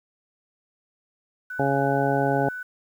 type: tone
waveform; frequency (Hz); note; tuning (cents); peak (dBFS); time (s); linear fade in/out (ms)
sine; 1494; F#6; +16; -31; 1.5-2.63; 5
type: harmonic tone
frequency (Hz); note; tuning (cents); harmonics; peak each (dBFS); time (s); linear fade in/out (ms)
138.59; C#3; 0; 1 / 2 / 3 / 4 / 5 / 6; -27 / -27 / -27 / -27 / -27 / -27; 1.59-2.49; 5
effects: 9-bit